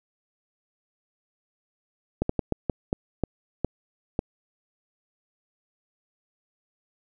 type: slowing click train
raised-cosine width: 2 ms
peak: -10 dBFS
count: 9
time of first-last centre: 2.22-4.191 s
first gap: 74 ms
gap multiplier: 1.33
effects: none